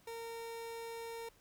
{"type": "tone", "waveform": "30% pulse", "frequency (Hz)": 460, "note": "A#4", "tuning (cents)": -23, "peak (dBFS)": -40, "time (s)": [0.07, 1.29], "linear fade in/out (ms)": 5, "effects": ["pink hiss -67 dBFS RMS until 1.4 s"]}